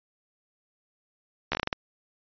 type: slowing click train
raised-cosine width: 0.3 ms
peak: -10 dBFS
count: 8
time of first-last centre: 1.52-1.728 s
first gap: 13 ms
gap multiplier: 1.27
effects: resampled to 11025 Hz